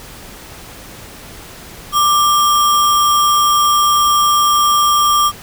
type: tone with sample-and-hold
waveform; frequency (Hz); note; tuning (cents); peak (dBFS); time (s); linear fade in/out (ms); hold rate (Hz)
sine; 1181; D6; +9; -9; 1.92-5.32; 50; 4410
effects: pink hiss -35 dBFS RMS until 5.42 s